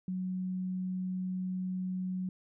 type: tone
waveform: sine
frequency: 184.8 Hz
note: F#3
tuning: 2 cents flat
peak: -32 dBFS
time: 0.08-2.29 s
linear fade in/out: 2 ms
effects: none